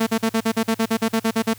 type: tone bursts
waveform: sawtooth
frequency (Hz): 224.5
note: A3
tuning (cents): +35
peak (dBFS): -13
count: 14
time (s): 0-1.537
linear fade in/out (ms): 10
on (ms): 68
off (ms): 45
effects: added 107 Hz sine -45 dBFS peak until 1.58 s + white hiss -47 dBFS RMS until 1.58 s